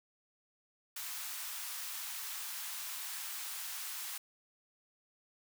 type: high-pass noise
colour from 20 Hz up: white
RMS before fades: -42 dBFS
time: 0.96-4.18 s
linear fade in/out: 5 ms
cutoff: 860 Hz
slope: 24 dB/octave
effects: none